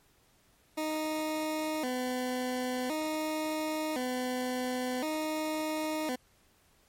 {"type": "tone with vibrato", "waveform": "20% pulse", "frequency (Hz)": 279.9, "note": "C#4", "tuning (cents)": 17, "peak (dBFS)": -26, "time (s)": [0.77, 6.16], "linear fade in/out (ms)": 10, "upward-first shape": "square", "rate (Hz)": 0.47, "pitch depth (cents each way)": 180, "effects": ["pink hiss -66 dBFS RMS until 6.88 s", "MP3 64 kbps"]}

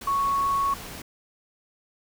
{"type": "tone in noise", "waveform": "sine", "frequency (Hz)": 1108.7, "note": "C#6", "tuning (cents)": 0, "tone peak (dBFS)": -21, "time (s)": [0.07, 0.74], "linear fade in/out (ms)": 5, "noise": "pink", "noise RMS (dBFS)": -39, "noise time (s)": [0.01, 1.02], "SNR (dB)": 15, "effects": []}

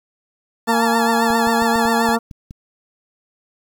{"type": "harmonic tone", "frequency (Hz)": 230.6, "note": "A#3", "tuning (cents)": -19, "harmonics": [1, 2, 3, 4, 5, 6], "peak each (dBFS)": [-19, -22, -24, -25, -26, -27], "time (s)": [0.67, 2.19], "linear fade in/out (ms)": 20}
{"type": "tone with vibrato", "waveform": "30% pulse", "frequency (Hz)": 869, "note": "A5", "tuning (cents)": -22, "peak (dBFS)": -16, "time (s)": [0.67, 2.17], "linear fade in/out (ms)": 20, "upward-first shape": "triangle", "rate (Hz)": 7.5, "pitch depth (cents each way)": 90}
{"type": "clicks", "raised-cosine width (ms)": 5, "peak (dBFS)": -22, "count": 8, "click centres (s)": [1.304, 1.472, 1.622, 1.758, 1.854, 2.09, 2.312, 2.509]}
{"effects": ["8-bit"]}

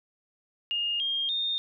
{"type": "tone with pitch steps", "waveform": "sine", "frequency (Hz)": [2837, 3221, 3658], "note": ["F7", "G7", "A#7"], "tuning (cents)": [27, 46, -33], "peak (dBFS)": -26, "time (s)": [0.71, 1.58], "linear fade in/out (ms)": 0, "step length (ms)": 290, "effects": []}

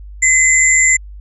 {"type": "tone pair together", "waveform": "sine", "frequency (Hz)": [2042, 7277], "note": ["C7", "A#8"], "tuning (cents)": [-43, -43], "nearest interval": "octave + minor seventh", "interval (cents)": 2200, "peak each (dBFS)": -11, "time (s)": [0.22, 0.97], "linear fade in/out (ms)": 10, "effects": ["added 50 Hz sine -30 dBFS peak until 1.2 s"]}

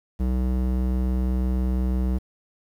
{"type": "tone with band-pass filter", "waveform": "square", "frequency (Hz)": 63, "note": "B1", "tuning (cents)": 35, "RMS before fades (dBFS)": -23, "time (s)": [0.19, 2.19], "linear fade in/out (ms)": 20, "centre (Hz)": 140, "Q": 0.71, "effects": ["9-bit"]}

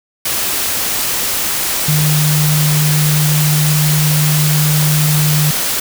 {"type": "tone in noise", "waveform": "sine", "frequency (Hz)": 151.4, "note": "D#3", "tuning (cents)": -47, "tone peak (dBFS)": -11, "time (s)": [1.88, 5.51], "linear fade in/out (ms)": 5, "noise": "white", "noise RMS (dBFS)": -17, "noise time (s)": [0.25, 5.8], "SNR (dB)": 3, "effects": []}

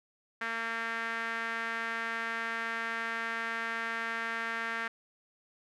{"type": "tone with band-pass filter", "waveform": "sawtooth", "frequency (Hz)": 228.2, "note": "A#3", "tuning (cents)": -37, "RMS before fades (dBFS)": -35, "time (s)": [0.41, 4.88], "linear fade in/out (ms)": 5, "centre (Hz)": 1700, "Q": 3.3, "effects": []}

